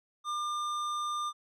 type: tone with hard clipping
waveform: sine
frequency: 1200 Hz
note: D6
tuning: 37 cents sharp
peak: -33 dBFS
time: 0.24-1.33 s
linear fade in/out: 50 ms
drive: 12 dB
effects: none